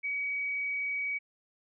sine tone, 2266 Hz, C#7, 37 cents sharp, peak -30 dBFS, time 0.03-1.19 s, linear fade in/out 20 ms, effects none

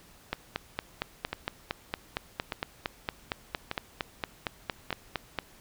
two click trains, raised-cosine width 0.3 ms, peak -13 / -15 dBFS, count 23 / 4, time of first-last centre 0.33-5.387 / 1.33-4.906 s, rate 4.35 / 0.839 Hz, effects pink hiss -56 dBFS RMS until 5.6 s

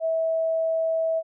sine tone, 650 Hz, E5, 24 cents flat, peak -21 dBFS, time 0-1.23 s, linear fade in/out 50 ms, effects none

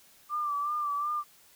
sine tone with vibrato, 1178 Hz, D6, 5 cents sharp, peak -28 dBFS, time 0.29-1.24 s, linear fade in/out 50 ms, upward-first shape sine, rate 2.7 Hz, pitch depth 46 cents each way, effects white hiss -59 dBFS RMS until 1.55 s

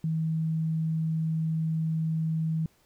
sine tone, 160.2 Hz, E3, 49 cents flat, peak -25 dBFS, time 0.04-2.66 s, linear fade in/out 2 ms, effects pink hiss -65 dBFS RMS until 2.85 s

